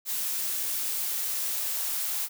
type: noise with high-pass filter sweep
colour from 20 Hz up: blue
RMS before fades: -30 dBFS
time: 0.05-2.29 s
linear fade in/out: 50 ms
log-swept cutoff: 200 to 790 Hz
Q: 1.6
effects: none